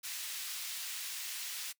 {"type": "high-pass noise", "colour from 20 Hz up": "pink", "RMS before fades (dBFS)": -41, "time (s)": [0.03, 1.73], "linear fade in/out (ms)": 20, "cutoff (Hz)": 2700, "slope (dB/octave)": 12, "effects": ["noise-tail reverb RT60 0.1 s tail -21 dB re dry"]}